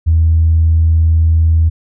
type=tone; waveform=sine; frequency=81.1 Hz; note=E2; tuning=28 cents flat; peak=-6 dBFS; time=0.06-1.7 s; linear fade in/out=20 ms; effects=tanh soft clip ceiling -2 dBFS